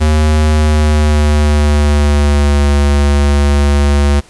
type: tone with pitch glide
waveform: square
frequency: 76.8 to 71.66 Hz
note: D#2 to D2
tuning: -22 to -42 cents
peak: -8 dBFS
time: 0-4.21 s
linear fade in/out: 20 ms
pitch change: -120 cents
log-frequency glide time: 0.47-2.68 s
effects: pink hiss -42 dBFS RMS until 4.29 s + resampled to 24000 Hz